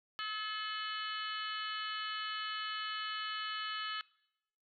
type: harmonic tone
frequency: 430 Hz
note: A4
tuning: 40 cents flat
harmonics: 3 / 4 / 5 / 6 / 7 / 8 / 9 / 10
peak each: -41 / -43 / -50 / -51 / -42 / -51 / -54 / -48 dBFS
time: 0.19-4.01 s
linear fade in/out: 0 ms
effects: noise-tail reverb RT60 0.8 s tail -21 dB re dry